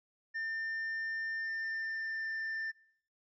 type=tone with pitch glide; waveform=triangle; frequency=1800 to 1786.5 Hz; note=A6 to A6; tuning=+39 to +26 cents; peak=-33 dBFS; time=0.34-2.72 s; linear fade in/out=20 ms; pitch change=-13 cents; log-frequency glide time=1.34-2.31 s; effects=noise-tail reverb RT60 0.7 s tail -25 dB re dry + resampled to 16000 Hz